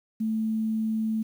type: tone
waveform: sine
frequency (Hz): 220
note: A3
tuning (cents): 0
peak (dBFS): -24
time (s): 0.2-1.23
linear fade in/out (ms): 10
effects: 9-bit